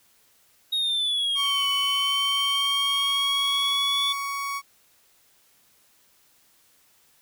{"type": "exponential two-way sweep", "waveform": "triangle", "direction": "down then up", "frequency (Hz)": [3774, 3000, 3461], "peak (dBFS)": -21, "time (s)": [0.72, 4.13], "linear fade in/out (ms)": 10, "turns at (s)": 1.67}
{"type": "tone", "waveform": "30% pulse", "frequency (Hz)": 1119, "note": "C#6", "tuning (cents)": 16, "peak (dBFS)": -25, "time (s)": [1.35, 4.62], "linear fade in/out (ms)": 50}
{"effects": ["white hiss -61 dBFS RMS until 7.21 s"]}